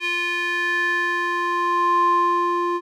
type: tone with band-pass filter sweep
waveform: square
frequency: 349.2 Hz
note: F4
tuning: in tune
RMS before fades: -21 dBFS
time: 0-2.81 s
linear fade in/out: 50 ms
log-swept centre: 2500 to 760 Hz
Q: 3.9
effects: none